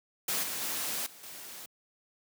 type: noise with level steps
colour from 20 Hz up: white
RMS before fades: -31 / -36 / -34 / -52 / -45 dBFS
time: 0.28-1.66 s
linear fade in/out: 5 ms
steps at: 0.43 / 0.61 / 1.06 / 1.23 s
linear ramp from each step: 5 ms
effects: high-pass 150 Hz 12 dB/octave